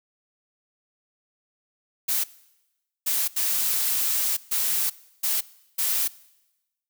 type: noise bursts at uneven times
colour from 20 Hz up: blue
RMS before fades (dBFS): -24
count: 6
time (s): 2.08-2.24 / 3.06-3.28 / 3.36-4.37 / 4.51-4.9 / 5.23-5.41 / 5.78-6.08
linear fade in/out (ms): 10
effects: noise-tail reverb RT60 1.0 s tail -21 dB re dry